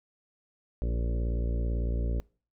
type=harmonic tone with a mistuned harmonic; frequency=58 Hz; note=A#1; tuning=8 cents flat; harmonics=1 / 2 / 3 / 4 / 5 / 6 / 7 / 8 / 9 / 10; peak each=-27 / -37 / -42 / -42 / -45 / -47 / -46 / -46 / -50 / -48 dBFS; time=0.82-2.2 s; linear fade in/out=0 ms; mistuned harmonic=6; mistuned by=-23 cents; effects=noise-tail reverb RT60 0.4 s tail -25 dB re dry